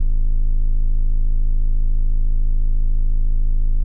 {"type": "tone", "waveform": "triangle", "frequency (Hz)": 27, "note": "A0", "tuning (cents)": -32, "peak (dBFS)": -10, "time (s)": [0, 3.84], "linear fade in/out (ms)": 10, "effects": []}